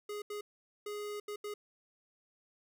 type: tone bursts at uneven times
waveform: square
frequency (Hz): 415.3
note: G#4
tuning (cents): 0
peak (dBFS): -39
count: 5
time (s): 0.09-0.22 / 0.3-0.41 / 0.86-1.2 / 1.28-1.36 / 1.44-1.54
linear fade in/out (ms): 5
effects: none